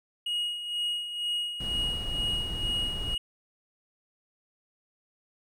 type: tone with tremolo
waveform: triangle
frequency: 2885 Hz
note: F#7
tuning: 44 cents flat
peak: -25 dBFS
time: 0.26-3.18 s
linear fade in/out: 5 ms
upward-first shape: sine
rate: 2.1 Hz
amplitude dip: 60%
type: noise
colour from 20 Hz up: brown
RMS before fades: -35 dBFS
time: 1.6-3.15 s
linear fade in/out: 5 ms
effects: none